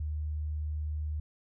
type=tone; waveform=sine; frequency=76 Hz; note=D#2; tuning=40 cents flat; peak=-31 dBFS; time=0-1.2 s; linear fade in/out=5 ms; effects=none